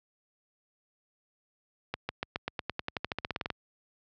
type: accelerating click train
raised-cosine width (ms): 0.3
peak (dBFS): -15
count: 19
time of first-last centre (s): 1.94-3.503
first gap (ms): 150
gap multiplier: 0.93
effects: high-pass 60 Hz 12 dB/octave + low-pass 5000 Hz 12 dB/octave